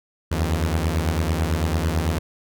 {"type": "beating tone pair", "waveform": "sawtooth", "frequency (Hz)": [77.78, 86.78], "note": ["D#2", "F2"], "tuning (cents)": [0, -10], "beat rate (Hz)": 9, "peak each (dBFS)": [-18, -20], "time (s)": [0.31, 2.19], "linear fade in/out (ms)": 10, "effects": []}